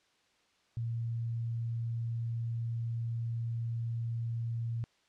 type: tone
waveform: sine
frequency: 116 Hz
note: A#2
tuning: 8 cents flat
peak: -32 dBFS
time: 0.77-4.84 s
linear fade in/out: 0 ms
effects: white hiss -70 dBFS RMS until 5.08 s + low-pass 5000 Hz 12 dB/octave